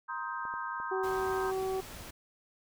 sine chord, C minor seventh, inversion third, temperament just, 941.9 / 1046.5 / 1255.8 / 1569.8 Hz, Bb5 / C6 / Eb6 / G6, +18 / 0 / +16 / +2 cents, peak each -40 dBFS, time 0.08-1.52 s, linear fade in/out 20 ms
clicks, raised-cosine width 1 ms, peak -35 dBFS, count 5, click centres 0.453 / 0.539 / 0.801 / 1.04 / 1.259 s
harmonic tone, 379.6 Hz, F#4, 44 cents sharp, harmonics 1 / 2 / 3, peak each -31 / -38 / -46 dBFS, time 0.91-1.81 s, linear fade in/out 10 ms
pink noise, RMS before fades -46 dBFS, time 1.03-2.11 s, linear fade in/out 10 ms
effects none

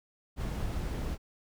brown noise, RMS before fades -34 dBFS, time 0.36-1.18 s, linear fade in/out 50 ms, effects none

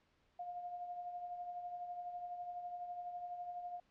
sine tone with tremolo, 709 Hz, F5, 26 cents sharp, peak -40 dBFS, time 0.39-3.8 s, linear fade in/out 5 ms, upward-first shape triangle, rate 12 Hz, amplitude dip 55%, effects pink hiss -75 dBFS RMS until 3.9 s + low-pass 4000 Hz 12 dB/octave

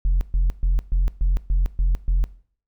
sine tone bursts, 43.25 Hz, F1, 16 cents flat, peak -13 dBFS, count 8, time 0.05-2.24 s, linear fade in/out 0 ms, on 160 ms, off 130 ms, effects noise-tail reverb RT60 0.5 s tail -20 dB re dry + tanh soft clip ceiling -14 dBFS

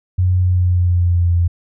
sine tone with pitch glide, 91.2 to 86.33 Hz, F#2 to F2, -24 to -19 cents, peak -11 dBFS, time 0.18-1.48 s, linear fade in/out 10 ms, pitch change -95 cents, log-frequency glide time 0.4-1.34 s, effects none

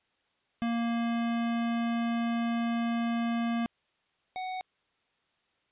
square tone pair in turn, 233.1 / 743.5 Hz, A#3 / F#5, 0 / +8 cents, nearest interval octave + minor sixth, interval 2008 cents, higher second, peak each -28 / -34 dBFS, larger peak first, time 0.62-3.66 / 4.36-4.61 s, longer first, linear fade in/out 0 ms, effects white hiss -73 dBFS RMS until 5.71 s + resampled to 8000 Hz

